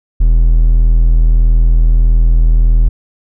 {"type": "tone", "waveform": "triangle", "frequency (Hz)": 40.8, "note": "E1", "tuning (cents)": -17, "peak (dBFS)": -3, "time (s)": [0.2, 2.89], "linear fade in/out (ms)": 10, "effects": []}